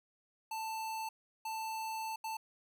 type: tone bursts at uneven times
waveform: square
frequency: 885 Hz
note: A5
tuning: 10 cents sharp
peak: -38 dBFS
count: 3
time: 0.51-1.09 / 1.45-2.16 / 2.24-2.37 s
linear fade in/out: 5 ms
effects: none